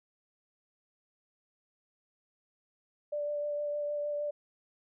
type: tone with vibrato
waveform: sine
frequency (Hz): 587.3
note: D5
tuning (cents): 0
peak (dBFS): -31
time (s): 3.12-4.31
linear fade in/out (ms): 10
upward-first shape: sine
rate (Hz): 6.5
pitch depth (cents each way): 12
effects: none